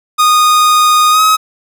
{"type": "tone with pitch glide", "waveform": "45% pulse", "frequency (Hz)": [1234, 1271.6], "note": ["D#6", "D#6"], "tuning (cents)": [-15, 37], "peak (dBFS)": -6, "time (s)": [0.18, 1.37], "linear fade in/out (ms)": 20, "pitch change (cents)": 52, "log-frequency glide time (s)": [1.11, 1.21], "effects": []}